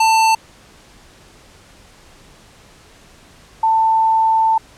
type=tone pair in turn; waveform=square / sine; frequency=890 / 890 Hz; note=A5 / A5; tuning=+20 / +20 cents; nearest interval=unison; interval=0 cents; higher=neither; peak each=-11 dBFS; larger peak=neither; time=0-0.35 / 3.63-4.58 s; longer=second; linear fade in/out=5 ms; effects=pink hiss -46 dBFS RMS until 4.77 s + low-pass 9000 Hz 12 dB/octave